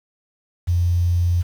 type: tone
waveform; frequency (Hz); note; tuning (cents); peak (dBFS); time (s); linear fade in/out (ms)
sine; 87.31; F2; 0; -15; 0.67-1.43; 20
effects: 7-bit